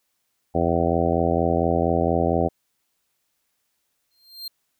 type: harmonic tone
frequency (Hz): 84.3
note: E2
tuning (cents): +39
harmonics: 1 / 2 / 3 / 4 / 5 / 6 / 7 / 8 / 9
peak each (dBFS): -27 / -27 / -27 / -27 / -27 / -27 / -27 / -27 / -27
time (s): 0.54-2.49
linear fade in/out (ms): 20
type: tone with exponential growth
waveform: 45% pulse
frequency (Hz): 4186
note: C8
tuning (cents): 0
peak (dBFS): -28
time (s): 4.11-4.48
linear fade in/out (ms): 5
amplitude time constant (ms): 80
effects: white hiss -73 dBFS RMS until 4.79 s